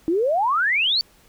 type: exponential sweep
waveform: sine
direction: up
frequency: 311.1 to 4649 Hz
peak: -17 dBFS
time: 0.08-1.01 s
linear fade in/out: 0 ms
effects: pink hiss -55 dBFS RMS until 1.28 s